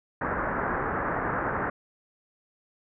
white low-pass noise, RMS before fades -29 dBFS, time 0.21-1.7 s, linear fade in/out 5 ms, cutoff 1700 Hz, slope 48 dB/octave, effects none

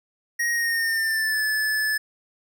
square tone with pitch glide, 1880 to 1734 Hz, A#6 to A6, +14 to -26 cents, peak -22 dBFS, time 0.39-1.98 s, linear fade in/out 10 ms, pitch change -140 cents, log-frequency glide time 0.52-1.43 s, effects none

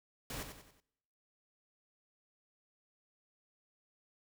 pink noise with echo, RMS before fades -42 dBFS, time 0.3-0.43 s, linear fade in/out 2 ms, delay 93 ms, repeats 4, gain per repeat -7 dB, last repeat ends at 0.802 s, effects noise-tail reverb RT60 1.0 s tail -26 dB re dry

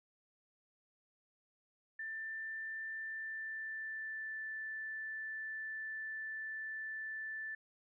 sine tone with pitch glide, 1778 to 1759.6 Hz, A6 to A6, +18 to 0 cents, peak -40 dBFS, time 1.99-7.55 s, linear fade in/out 5 ms, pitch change -18 cents, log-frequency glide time 2.96-4.4 s, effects none

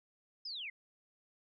sine linear sweep, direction down, 5230 to 1975.5 Hz, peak -40 dBFS, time 0.45-0.7 s, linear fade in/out 5 ms, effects none

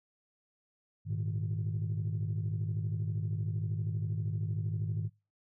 sine chord, Ab suspended second, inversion none, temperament equal, 103.83 / 116.54 / 155.56 Hz, Ab2 / Bb2 / Eb3, 0 / 0 / 0 cents, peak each -32 / -37 / -35 dBFS, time 1.05-5.1 s, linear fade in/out 50 ms, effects noise-tail reverb RT60 0.3 s tail -25 dB re dry + tanh soft clip ceiling -26 dBFS

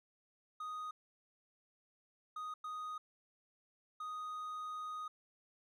triangle tone bursts at uneven times, 1244.5 Hz, D#6, in tune, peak -39 dBFS, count 4, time 0.6-0.91 / 2.36-2.54 / 2.64-2.98 / 4-5.08 s, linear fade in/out 5 ms, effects none

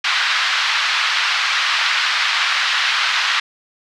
pink band-pass noise, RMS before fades -18 dBFS, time 0.04-3.4 s, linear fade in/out 5 ms, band 1200 to 4500 Hz, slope 24 dB/octave, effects none

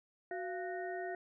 harmonic tone with a mistuned harmonic, 370 Hz, F#4, in tune, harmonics 1 / 2 / 4 / 5, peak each -41 / -41 / -50 / -47 dBFS, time 0.31-1.15 s, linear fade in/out 2 ms, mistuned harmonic 2, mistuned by -120 cents, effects none

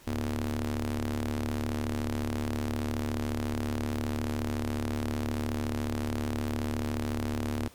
sawtooth ring-modulated tone, 73.7 Hz, D2, 7 cents sharp, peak -22 dBFS, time 0.07-7.68 s, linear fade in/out 5 ms, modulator 167 Hz, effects pink hiss -55 dBFS RMS until 7.74 s + MP3 96 kbps

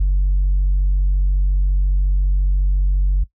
sine tone, 47.21 Hz, F#1, 36 cents sharp, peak -11 dBFS, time 0-3.24 s, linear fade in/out 10 ms, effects noise-tail reverb RT60 0.1 s tail -17 dB re dry + tanh soft clip ceiling -11 dBFS

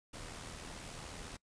pink noise with amplitude modulation, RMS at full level -45 dBFS, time 0.13-1.37 s, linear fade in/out 10 ms, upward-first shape sine, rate 79.3 Hz, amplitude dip 45%, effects noise-tail reverb RT60 0.1 s tail -22 dB re dry + resampled to 22050 Hz

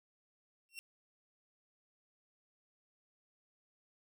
sawtooth tone with exponential growth, 2727 Hz, F7, 42 cents flat, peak -37 dBFS, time 0.69-0.79 s, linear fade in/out 0 ms, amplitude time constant 21 ms, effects none

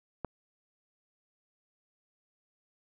click, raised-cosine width 1 ms, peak -20 dBFS, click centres 0.247 s, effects none

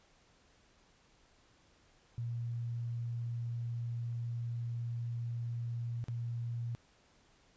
sine tone with dropouts, 118 Hz, A#2, 22 cents sharp, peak -35 dBFS, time 2.18-6.75 s, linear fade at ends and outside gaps 0 ms, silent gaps 6.041-6.084 s, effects pink hiss -67 dBFS RMS until 7.56 s + resampled to 16000 Hz

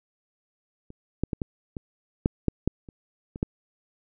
clicks, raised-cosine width 3 ms, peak -30 / -11 / -15 / -15 / -21 / -7 / -8 / -9 / -30 / -23 / -11 dBFS, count 11, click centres 0.904 / 1.236 / 1.332 / 1.418 / 1.768 / 2.259 / 2.483 / 2.676 / 2.888 / 3.359 / 3.429 s, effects none

